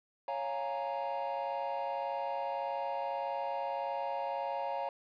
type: chord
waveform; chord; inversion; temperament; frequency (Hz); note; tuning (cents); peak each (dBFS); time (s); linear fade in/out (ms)
triangle; Bb minor seventh; first; equal; 554.4 / 698.5 / 830.6 / 932.3; Db5 / F5 / Ab5 / Bb5; 0 / 0 / 0 / 0; -36 / -37 / -37 / -36; 0.28-4.89; 2
effects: tanh soft clip ceiling -25 dBFS + resampled to 11025 Hz